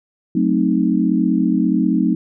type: chord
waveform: sine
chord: F# diminished seventh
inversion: none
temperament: equal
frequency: 185 / 220 / 261.6 / 311.1 Hz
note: F#3 / A3 / C4 / Eb4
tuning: 0 / 0 / 0 / 0 cents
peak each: -19 dBFS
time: 0.35-2.15 s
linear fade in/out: 5 ms
effects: none